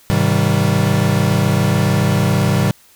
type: chord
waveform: square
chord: Ab major seventh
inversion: none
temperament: equal with one note detuned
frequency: 103.83 / 130.81 / 158.01 / 196 Hz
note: Ab2 / C3 / Eb3 / G3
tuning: 0 / 0 / +27 / 0 cents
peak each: -19 dBFS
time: 0.1-2.71 s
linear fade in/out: 0 ms
effects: white hiss -49 dBFS RMS until 2.95 s